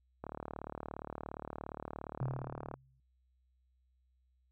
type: click train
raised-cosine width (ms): 1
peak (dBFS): -27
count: 94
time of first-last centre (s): 0.24-2.74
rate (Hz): 37.2
type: tone with exponential decay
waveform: sine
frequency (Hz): 130.81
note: C3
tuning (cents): 0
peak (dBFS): -31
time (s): 2.21-3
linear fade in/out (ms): 2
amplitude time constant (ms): 170
effects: added 63 Hz sine -70 dBFS peak until 4.51 s